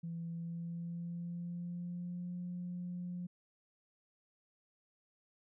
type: tone with pitch glide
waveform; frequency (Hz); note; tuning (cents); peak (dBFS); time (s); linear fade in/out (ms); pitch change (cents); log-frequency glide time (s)
sine; 167.6 to 177.57; E3 to F3; +29 to +29; -38; 0.03-3.27; 10; +100; 0.31-2.34
effects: tanh soft clip ceiling -34 dBFS